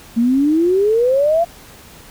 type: exponential sweep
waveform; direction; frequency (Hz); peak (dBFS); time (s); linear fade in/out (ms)
sine; up; 225.3 to 698.5; -11; 0.16-1.45; 20
effects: pink hiss -41 dBFS RMS until 2.1 s